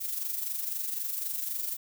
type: noise with amplitude modulation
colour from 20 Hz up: violet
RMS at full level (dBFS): -31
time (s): 0-1.77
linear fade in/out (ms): 20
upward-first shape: sine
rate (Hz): 23.9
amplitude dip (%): 55
effects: none